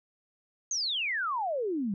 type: exponential sweep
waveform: sine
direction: down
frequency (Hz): 6560 to 186.1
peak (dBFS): -28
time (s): 0.71-1.94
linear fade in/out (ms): 2
effects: none